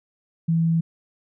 sine tone, 164.81 Hz, E3, in tune, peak -17 dBFS, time 0.48-0.81 s, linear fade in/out 10 ms, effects none

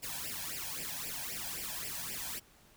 white noise with flanger, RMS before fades -40 dBFS, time 0.02-2.4 s, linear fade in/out 20 ms, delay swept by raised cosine 0.38 to 1.25 ms, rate 3.8 Hz, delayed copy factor +0.9, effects pink hiss -62 dBFS RMS until 2.76 s

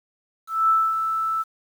sine tone with ADSR envelope, 1318.5 Hz, E6, in tune, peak -14 dBFS, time 0.47-1.44 s, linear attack 220 ms, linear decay 240 ms, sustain -7 dB, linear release 28 ms, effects 8-bit

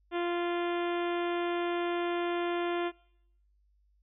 harmonic tone, 347.4 Hz, F4, 9 cents flat, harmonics 1 / 2 / 3 / 4 / 5 / 6 / 7 / 8 / 9 / 10, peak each -30 / -36 / -40 / -42 / -44 / -46 / -47 / -48 / -49 / -50 dBFS, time 0.11-2.92 s, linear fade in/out 50 ms, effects noise-tail reverb RT60 0.8 s tail -24 dB re dry + added 50 Hz sine -65 dBFS peak until 4.02 s

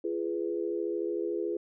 sine chord, F diminished, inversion none, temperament equal with one note detuned, 341.8 / 415.3 / 493.9 Hz, F4 / Ab4 / Cb5, -37 / 0 / 0 cents, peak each -32 / -33 / -37 dBFS, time 0.04-1.57 s, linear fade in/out 5 ms, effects none

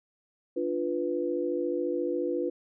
sine chord, B diminished, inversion first, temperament equal with one note detuned, 295 / 349.2 / 493.9 Hz, D4 / F4 / B4, +8 / 0 / 0 cents, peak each -33 / -30 / -31 dBFS, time 0.56-2.5 s, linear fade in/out 10 ms, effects none

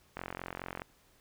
click train, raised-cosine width 0.5 ms, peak -23 dBFS, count 30, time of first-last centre 0.17-0.819 s, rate 44.7 Hz, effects pink hiss -66 dBFS RMS until 1.2 s

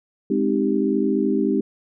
sine chord, Ab major seventh, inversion none, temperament equal, 207.7 / 261.6 / 311.1 / 392 Hz, Ab3 / C4 / Eb4 / G4, 0 / 0 / 0 / 0 cents, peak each -23 dBFS, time 0.3-1.61 s, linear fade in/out 5 ms, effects none

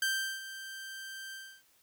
sawtooth tone with ADSR envelope, 1568 Hz, G6, in tune, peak -24 dBFS, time 0.02-1.63 s, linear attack 3 ms, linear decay 380 ms, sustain -14 dB, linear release 300 ms, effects white hiss -67 dBFS RMS until 1.82 s

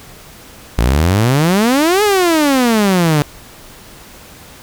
sawtooth exponential two-way sweep, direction up then down, 53.8 to 430 to 143.2 Hz, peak -6 dBFS, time 0.78-3.22 s, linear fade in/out 0 ms, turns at 2.03 s, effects pink hiss -38 dBFS RMS until 4.62 s

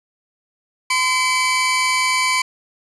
sawtooth tone pair together, 1024.5 / 2300 Hz, C6 / D7, -37 / -37 cents, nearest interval octave + major second, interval 1400 cents, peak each -15 dBFS, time 0.9-2.42 s, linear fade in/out 5 ms, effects resampled to 24000 Hz + 7-bit

